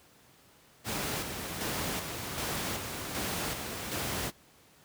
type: noise with tremolo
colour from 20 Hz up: pink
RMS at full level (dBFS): -33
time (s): 0.84-4.32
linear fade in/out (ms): 50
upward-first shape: square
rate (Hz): 1.3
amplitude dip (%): 40
effects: pink hiss -60 dBFS RMS until 4.84 s + high-pass 80 Hz 12 dB/octave